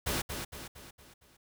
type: noise with echo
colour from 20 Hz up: pink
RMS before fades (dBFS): -32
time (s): 0.06-0.22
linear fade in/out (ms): 10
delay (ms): 230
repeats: 5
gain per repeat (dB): -6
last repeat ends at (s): 1.37
effects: none